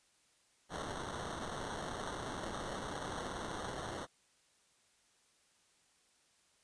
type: noise with sample-and-hold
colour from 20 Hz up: white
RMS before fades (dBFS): -42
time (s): 0.69-4.07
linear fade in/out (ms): 50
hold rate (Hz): 2450
effects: white hiss -71 dBFS RMS until 6.63 s + resampled to 22050 Hz